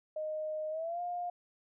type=tone with pitch glide; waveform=sine; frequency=619 to 706.9 Hz; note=D#5 to F5; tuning=-9 to +21 cents; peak=-34 dBFS; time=0.16-1.3 s; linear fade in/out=5 ms; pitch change=+230 cents; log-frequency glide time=0.7-1.01 s; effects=none